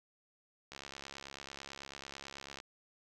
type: click train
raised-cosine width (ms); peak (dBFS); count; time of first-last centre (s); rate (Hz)
0.2; -28; 131; 0.72-2.601; 69.1
effects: none